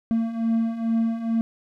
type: beating tone pair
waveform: triangle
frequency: 225.8 / 228.1 Hz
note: A3 / A#3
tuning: +45 / -37 cents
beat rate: 2.3 Hz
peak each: -25 / -20 dBFS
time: 0.11-1.41 s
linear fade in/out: 0 ms
effects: none